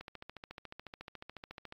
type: click train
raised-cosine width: 0.3 ms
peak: -29 dBFS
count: 25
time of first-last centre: 0.01-1.724 s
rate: 14 Hz
effects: AAC 32 kbps